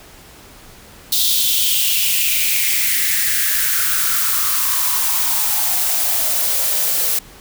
blue noise with high-pass filter sweep, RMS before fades -17 dBFS, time 1.12-7.19 s, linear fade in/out 5 ms, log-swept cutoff 3800 to 460 Hz, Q 4.7, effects pink hiss -42 dBFS RMS until 7.4 s

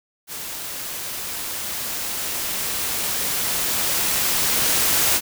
white noise with level ramp, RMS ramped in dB -32 to -18 dBFS, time 0.27-5.21 s, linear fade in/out 50 ms, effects none

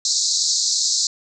pink band-pass noise, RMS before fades -20 dBFS, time 0.05-1.07 s, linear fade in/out 2 ms, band 4000 to 7600 Hz, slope 96 dB/octave, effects none

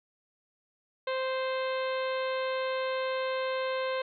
harmonic tone, 522 Hz, C5, 4 cents flat, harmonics 1 / 2 / 3 / 4 / 5 / 6 / 7 / 8, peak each -30 / -36 / -40 / -42 / -44 / -46 / -47 / -48 dBFS, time 1.07-4.02 s, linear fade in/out 5 ms, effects none

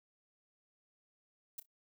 violet noise with echo, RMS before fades -43 dBFS, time 1.58-1.6 s, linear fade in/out 5 ms, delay 30 ms, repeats 2, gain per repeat -15 dB, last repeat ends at 1.66 s, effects noise-tail reverb RT60 0.1 s tail -25 dB re dry

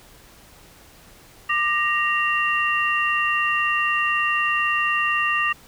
sine tone cluster, 1192 / 1872 / 2762 Hz, D6 / A#6 / F7, +25 / +7 / -20 cents, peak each -23 dBFS, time 1.49-5.53 s, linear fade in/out 10 ms, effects pink hiss -49 dBFS RMS until 5.67 s

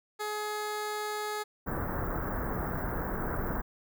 15% pulse tone, 422 Hz, G#4, 28 cents sharp, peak -26 dBFS, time 0.19-1.44 s, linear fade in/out 20 ms
pink band-stop noise, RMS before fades -33 dBFS, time 1.66-3.62 s, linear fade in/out 20 ms, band 1700 to 16000 Hz, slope 48 dB/octave
effects none

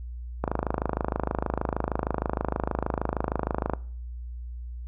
click train, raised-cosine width 1 ms, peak -11 dBFS, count 88, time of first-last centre 0.44-3.735 s, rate 26.4 Hz, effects noise-tail reverb RT60 0.5 s tail -21 dB re dry + added 60 Hz sine -34 dBFS peak until 4.87 s

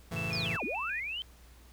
sawtooth chord, F# minor seventh, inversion none, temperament just, 92.5 / 111 / 138.75 / 166.5 Hz, F#2 / A2 / C#3 / E3, 0 / +16 / +2 / +18 cents, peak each -39 / -35 / -37 / -33 dBFS, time 0.11-0.57 s, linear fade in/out 10 ms
sine tone with vibrato, 2551 Hz, D#7, 43 cents sharp, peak -35 dBFS, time 0.16-1 s, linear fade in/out 5 ms, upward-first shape square, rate 3.4 Hz, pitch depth 67 cents each way
sine linear two-way sweep, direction down then up, 5380 to 196 to 3152 Hz, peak -34 dBFS, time 0.33-1.22 s, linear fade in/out 0 ms, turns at 0.64 s
effects added 60 Hz sine -54 dBFS peak until 1.72 s + pink hiss -60 dBFS RMS until 1.72 s

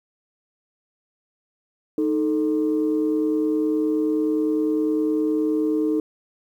sine tone pair together, 310.3 / 440 Hz, D#4 / A4, -5 / 0 cents, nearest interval tritone, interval 605 cents, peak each -19 / -23 dBFS, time 1.98-6 s, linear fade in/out 2 ms, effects tanh soft clip ceiling -13 dBFS + 9-bit

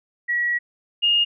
sine tone pair in turn, 1922 / 2842 Hz, B6 / F7, -48 / +30 cents, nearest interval perfect fifth, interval 678 cents, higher second, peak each -19 / -15 dBFS, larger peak second, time 0.28-0.59 / 1.02-1.25 s, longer first, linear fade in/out 20 ms, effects none

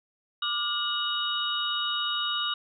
sine tone cluster, 1182 / 1419 / 2934 / 3751 Hz, D6 / F6 / F#7 / A#7, +11 / +27 / -15 / +10 cents, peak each -33 / -35 / -31 / -30 dBFS, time 0.42-2.54 s, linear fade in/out 5 ms, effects none

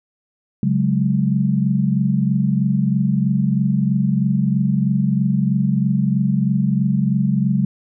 sine chord, C# suspended fourth, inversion none, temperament just, 138.59 / 184.79 / 207.9 Hz, C#3 / F#3 / G#3, 0 / -2 / +2 cents, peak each -19 dBFS, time 0.63-7.65 s, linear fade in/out 2 ms, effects none

